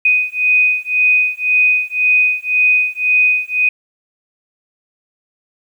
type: beating tone pair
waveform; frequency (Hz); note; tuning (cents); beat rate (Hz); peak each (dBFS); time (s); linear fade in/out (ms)
sine; 2494 / 2495.9; D#7 / D#7; +3 / +5; 1.9; -14; 0.05-3.69; 5
effects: 8-bit